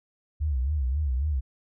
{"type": "tone with vibrato", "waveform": "sine", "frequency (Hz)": 69.3, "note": "C#2", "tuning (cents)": 0, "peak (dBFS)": -23, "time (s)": [0.4, 1.41], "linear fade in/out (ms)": 20, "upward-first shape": "sine", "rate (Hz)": 3.7, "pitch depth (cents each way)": 190, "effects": []}